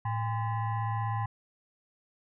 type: tone with frequency modulation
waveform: sine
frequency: 110.5 Hz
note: A2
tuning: 8 cents sharp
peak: -28 dBFS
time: 0.05-1.26 s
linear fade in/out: 5 ms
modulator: 916 Hz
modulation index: 0.92
effects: none